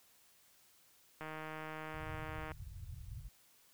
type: click train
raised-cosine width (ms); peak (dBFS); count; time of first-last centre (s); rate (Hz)
0.5; -30; 205; 1.21-2.518; 156
type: low-pass noise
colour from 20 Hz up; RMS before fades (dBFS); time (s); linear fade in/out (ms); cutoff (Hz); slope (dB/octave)
white; -48; 1.94-3.29; 5; 130; 48
effects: white hiss -67 dBFS RMS until 3.73 s